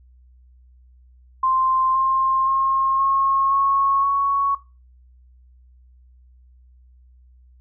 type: tone with pitch steps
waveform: sine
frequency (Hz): 1046.5 / 1059.3 / 1072.2 / 1085.3 / 1098.5 / 1111.9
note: C6 / C6 / C6 / C#6 / C#6 / C#6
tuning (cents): 0 / +21 / +42 / -37 / -16 / +5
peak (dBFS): -16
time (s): 1.43-4.55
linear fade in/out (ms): 5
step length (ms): 520
effects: noise-tail reverb RT60 0.3 s tail -19 dB re dry + added 62 Hz sine -48 dBFS peak until 7.6 s